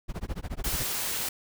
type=noise with tremolo; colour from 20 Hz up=brown; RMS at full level=-30 dBFS; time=0.08-0.85 s; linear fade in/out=20 ms; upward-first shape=sine; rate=14 Hz; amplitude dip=100%
type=noise; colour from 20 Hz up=white; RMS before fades=-31 dBFS; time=0.64-1.29 s; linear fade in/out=5 ms
effects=none